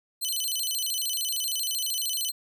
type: tone with vibrato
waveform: 15% pulse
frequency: 3545 Hz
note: A7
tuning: 12 cents sharp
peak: -20 dBFS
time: 0.21-2.32 s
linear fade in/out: 20 ms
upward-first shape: square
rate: 13 Hz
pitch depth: 280 cents each way
effects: none